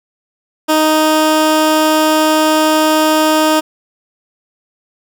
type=tone; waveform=15% pulse; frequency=311.1 Hz; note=D#4; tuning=in tune; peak=-3 dBFS; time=0.68-3.61 s; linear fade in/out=20 ms; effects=none